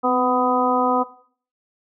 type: harmonic tone with a mistuned harmonic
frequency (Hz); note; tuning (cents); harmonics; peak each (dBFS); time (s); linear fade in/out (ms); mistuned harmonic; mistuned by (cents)
250; B3; +21; 1 / 2 / 3 / 4 / 5; -23 / -22 / -22 / -24 / -22; 0.03-1.04; 20; 1; +34
effects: noise-tail reverb RT60 0.5 s tail -17 dB re dry